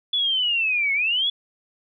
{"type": "linear two-way sweep", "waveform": "sine", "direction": "down then up", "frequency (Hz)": [3452, 2169, 3452], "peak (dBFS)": -19, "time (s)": [0.13, 1.3], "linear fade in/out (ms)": 5, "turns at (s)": 0.93, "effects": []}